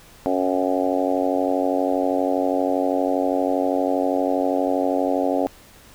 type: harmonic tone with a mistuned harmonic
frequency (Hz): 92.5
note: F#2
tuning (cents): 0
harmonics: 3 / 4 / 5 / 6 / 7 / 8 / 9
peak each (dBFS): -23 / -29 / -27 / -25 / -26 / -27 / -33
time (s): 0.26-5.47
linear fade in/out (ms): 0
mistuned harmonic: 9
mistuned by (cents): -15
effects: pink hiss -48 dBFS RMS until 5.94 s